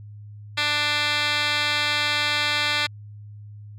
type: tone with band-pass filter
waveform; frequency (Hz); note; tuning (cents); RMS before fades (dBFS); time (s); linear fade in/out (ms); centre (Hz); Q
10% pulse; 295.4; D4; +10; -23; 0.57-2.87; 10; 3000; 7
effects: added 104 Hz sine -38 dBFS peak until 3.78 s